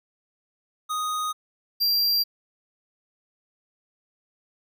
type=tone pair in turn; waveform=square; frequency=1244.5 / 4741 Hz; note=D#6 / D8; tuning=0 / +16 cents; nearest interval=octave + major seventh; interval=2316 cents; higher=second; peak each=-26 / -20 dBFS; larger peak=second; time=0.89-1.33 / 1.8-2.24 s; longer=neither; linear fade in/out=20 ms; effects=none